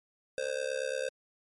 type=tone with amplitude modulation; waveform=square; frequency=523.3 Hz; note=C5; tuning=in tune; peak=-28 dBFS; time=0.38-1.09 s; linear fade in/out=0 ms; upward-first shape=sine; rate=68.8 Hz; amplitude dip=95%; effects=low-pass 11000 Hz 12 dB/octave + MP3 48 kbps